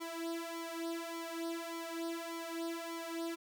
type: tone with flanger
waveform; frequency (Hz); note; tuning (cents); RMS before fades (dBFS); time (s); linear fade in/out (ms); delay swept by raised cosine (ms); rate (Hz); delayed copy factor
sawtooth; 332.8; E4; +17; -41; 0-3.36; 20; 0.9 to 2.8; 1.7; +0.8
effects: none